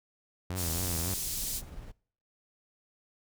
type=tone with vibrato; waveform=sawtooth; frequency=86.6 Hz; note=F2; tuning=14 cents flat; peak=-29 dBFS; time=0.5-1.14 s; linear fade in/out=0 ms; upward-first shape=triangle; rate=3.7 Hz; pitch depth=150 cents each way
type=band-pass noise; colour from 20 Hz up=white; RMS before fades=-35 dBFS; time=0.55-1.62 s; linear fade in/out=50 ms; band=4700 to 14000 Hz; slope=12 dB/octave
type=noise with tremolo; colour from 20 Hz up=brown; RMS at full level=-43 dBFS; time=0.62-1.92 s; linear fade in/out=10 ms; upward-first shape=square; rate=20 Hz; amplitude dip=25%
effects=noise-tail reverb RT60 0.5 s tail -23 dB re dry